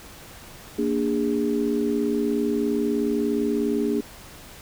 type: tone cluster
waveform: sine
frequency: 232.8 / 292.7 / 409.6 Hz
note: A#3 / D4 / G#4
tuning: -2 / -6 / -24 cents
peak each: -25 dBFS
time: 0.78-4.01 s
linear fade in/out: 10 ms
effects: pink hiss -44 dBFS RMS until 4.61 s